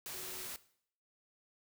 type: tone in noise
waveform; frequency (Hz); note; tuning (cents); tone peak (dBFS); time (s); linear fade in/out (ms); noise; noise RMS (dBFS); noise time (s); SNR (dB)
sine; 370; F#4; 0; -52; 0.14-0.46; 0; white; -44; 0.06-0.56; -11
effects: noise-tail reverb RT60 0.6 s tail -17 dB re dry